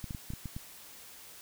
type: clicks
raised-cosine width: 5 ms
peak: -26 dBFS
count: 7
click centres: 0.042 / 0.108 / 0.148 / 0.304 / 0.336 / 0.457 / 0.565 s
effects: white hiss -51 dBFS RMS until 1.41 s